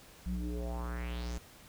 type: tone with low-pass filter sweep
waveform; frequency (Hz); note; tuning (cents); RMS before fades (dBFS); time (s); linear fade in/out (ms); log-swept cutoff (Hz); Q
square; 59.8; A#1; +45; -37; 0.26-1.38; 0; 150 to 7500; 3.7
effects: pink hiss -56 dBFS RMS until 1.68 s